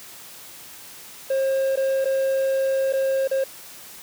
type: tone with dropouts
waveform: triangle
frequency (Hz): 536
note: C5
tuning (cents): +42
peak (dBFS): -17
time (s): 1.3-3.44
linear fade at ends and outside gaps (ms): 5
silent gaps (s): 1.758-1.772 / 2.046-2.054 / 2.926-2.934 / 3.276-3.312
effects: white hiss -42 dBFS RMS until 4.02 s + high-pass 80 Hz 12 dB/octave